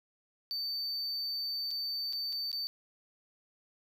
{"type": "tone with dropouts", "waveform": "triangle", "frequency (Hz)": 4570, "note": "D8", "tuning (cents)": -48, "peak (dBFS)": -32, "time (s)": [0.51, 2.67], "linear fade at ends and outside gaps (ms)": 0, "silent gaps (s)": [[1.707, 1.712], [2.126, 2.132], [2.325, 2.328], [2.516, 2.529]], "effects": ["12-bit"]}